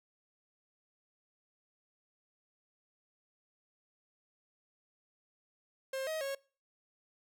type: tone with pitch steps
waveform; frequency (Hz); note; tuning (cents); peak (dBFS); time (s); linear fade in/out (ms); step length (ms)
45% pulse; 532 / 632 / 549; C5 / D#5 / C#5; +29 / +27 / -17; -35; 5.93-6.35; 5; 140
effects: noise-tail reverb RT60 0.4 s tail -24 dB re dry